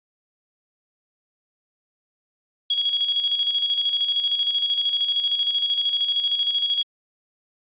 sine tone with tremolo, 3320 Hz, G#7, 1 cent flat, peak -17 dBFS, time 2.7-6.83 s, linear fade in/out 5 ms, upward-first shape square, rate 13 Hz, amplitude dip 50%, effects resampled to 8000 Hz

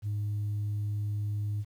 sine tone, 103.83 Hz, G#2, in tune, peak -27 dBFS, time 0.02-1.65 s, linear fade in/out 50 ms, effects tanh soft clip ceiling -27 dBFS + 10-bit

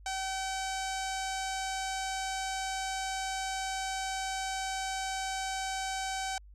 sawtooth tone with low-pass filter, 766 Hz, G5, 40 cents flat, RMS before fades -35 dBFS, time 0.06-6.38 s, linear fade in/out 2 ms, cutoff 7300 Hz, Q 2.4, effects added 50 Hz sine -50 dBFS peak until 6.54 s

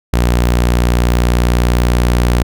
sawtooth tone, 60.1 Hz, B1, 46 cents flat, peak -6 dBFS, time 0.13-2.43 s, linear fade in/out 5 ms, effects none

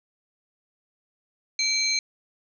sine tone cluster, 2310 / 4140 / 6370 Hz, D7 / C8 / G8, -29 / -19 / +27 cents, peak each -27 / -24 / -28 dBFS, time 1.59-1.99 s, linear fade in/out 2 ms, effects none

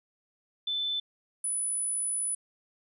sine tone pair in turn, 3520 / 9956 Hz, A7 / D#9, 0 / 0 cents, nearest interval octave + tritone, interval 1800 cents, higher second, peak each -28 dBFS, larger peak neither, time 0.67-1 / 1.44-2.35 s, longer second, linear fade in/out 5 ms, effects none

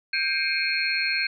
sine tone cluster, 1582 / 2152 / 2343 / 2500 / 4281 Hz, G6 / C7 / D7 / D#7 / C8, +15 / +48 / -5 / +8 / +39 cents, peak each -28 / -31 / -29 / -29 / -28 dBFS, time 0.13-1.27 s, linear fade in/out 5 ms, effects none

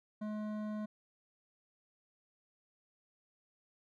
sine tone with hard clipping, 212.5 Hz, G#3, 40 cents sharp, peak -39 dBFS, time 0.21-0.86 s, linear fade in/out 10 ms, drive 12 dB, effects none

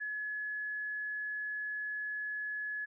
sine tone, 1700 Hz, G#6, 40 cents sharp, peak -35 dBFS, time 0-2.86 s, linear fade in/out 20 ms, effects none

